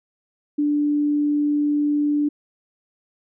sine tone, 293.7 Hz, D4, in tune, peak -17 dBFS, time 0.58-2.29 s, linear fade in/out 10 ms, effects none

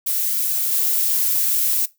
violet noise with level steps, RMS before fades -21 / -19 dBFS, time 0.06-1.86 s, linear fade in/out 10 ms, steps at 0.72 s, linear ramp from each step 5 ms, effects noise-tail reverb RT60 0.2 s tail -18 dB re dry

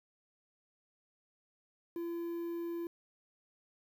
triangle tone with quantisation, 340 Hz, F4, 46 cents flat, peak -34 dBFS, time 1.96-2.87 s, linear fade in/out 2 ms, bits 10, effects none

